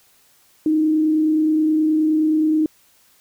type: tone with frequency modulation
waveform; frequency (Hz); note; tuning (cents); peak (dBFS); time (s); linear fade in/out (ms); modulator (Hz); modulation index
sine; 311.1; D#4; 0; -14; 0.66-2.66; 2; 29.5; 0.23
effects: white hiss -56 dBFS RMS until 3.2 s